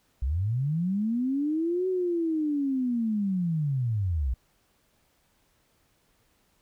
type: linear two-way sweep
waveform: sine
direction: up then down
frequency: 57.6 to 376.5 to 57.6 Hz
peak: -24 dBFS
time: 0.22-4.34 s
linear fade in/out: 5 ms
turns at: 1.88 s
effects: pink hiss -68 dBFS RMS until 6.61 s